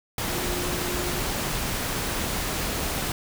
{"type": "tone in noise", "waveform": "sine", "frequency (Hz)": 355.8, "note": "F4", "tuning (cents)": 32, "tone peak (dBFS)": -33, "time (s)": [0.3, 1.2], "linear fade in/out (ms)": 2, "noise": "pink", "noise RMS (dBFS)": -28, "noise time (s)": [0.18, 3.12], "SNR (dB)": -8, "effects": []}